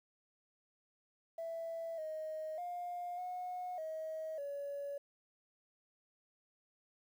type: tone with pitch steps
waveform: sine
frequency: 661 / 626 / 708 / 725 / 634 / 566 Hz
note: E5 / D#5 / F5 / F#5 / D#5 / C#5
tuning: +5 / +10 / +23 / -35 / +32 / +36 cents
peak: -38 dBFS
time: 1.38-4.98 s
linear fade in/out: 5 ms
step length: 600 ms
effects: tanh soft clip ceiling -36 dBFS + 11-bit